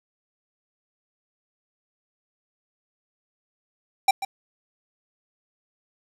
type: tone with echo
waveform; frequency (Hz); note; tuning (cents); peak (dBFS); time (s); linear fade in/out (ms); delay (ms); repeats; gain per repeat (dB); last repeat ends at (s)
square; 783; G5; -2; -14; 4.08-4.11; 5; 140; 1; -13; 4.25
effects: low-pass 12000 Hz 12 dB/octave + 8-bit